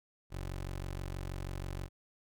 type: tone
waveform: 20% pulse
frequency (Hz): 46.25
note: F#1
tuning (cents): 0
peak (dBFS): -33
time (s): 0.3-1.89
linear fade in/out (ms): 50
effects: none